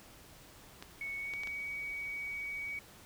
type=clicks; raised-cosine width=0.2 ms; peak=-27 dBFS; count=4; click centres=0.825 / 1.337 / 1.435 / 1.473 s
type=tone with pitch glide; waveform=sine; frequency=2217 to 2257 Hz; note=C#7 to C#7; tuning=0 to +31 cents; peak=-37 dBFS; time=1.01-2.79 s; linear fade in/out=2 ms; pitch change=+31 cents; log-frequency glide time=1.18-1.4 s
effects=pink hiss -56 dBFS RMS until 3.05 s